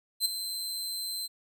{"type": "tone with ADSR envelope", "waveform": "sawtooth", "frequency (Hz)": 4097, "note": "C8", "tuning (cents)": -37, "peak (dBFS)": -19, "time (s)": [0.2, 1.28], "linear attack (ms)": 53, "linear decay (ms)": 12, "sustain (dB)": -11, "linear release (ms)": 27, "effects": []}